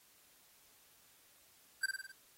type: tone with echo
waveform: square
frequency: 1568 Hz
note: G6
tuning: in tune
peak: -31 dBFS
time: 1.83-1.86 s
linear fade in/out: 5 ms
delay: 52 ms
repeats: 5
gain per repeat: -4 dB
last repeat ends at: 2.12 s
effects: white hiss -66 dBFS RMS until 2.37 s + AAC 48 kbps